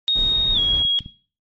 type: tone with pitch glide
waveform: sine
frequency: 3729 to 3303 Hz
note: A#7 to G#7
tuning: 0 to -10 cents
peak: -15 dBFS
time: 0.08-0.99 s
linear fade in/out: 0 ms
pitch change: -210 cents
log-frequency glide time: 0.54-0.59 s
type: noise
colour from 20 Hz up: brown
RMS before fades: -29 dBFS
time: 0.15-0.83 s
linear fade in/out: 10 ms
type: clicks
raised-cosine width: 5 ms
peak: -23 dBFS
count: 3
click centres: 0.851 / 1.007 / 1.061 s
effects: noise-tail reverb RT60 0.4 s tail -17 dB re dry + MP3 32 kbps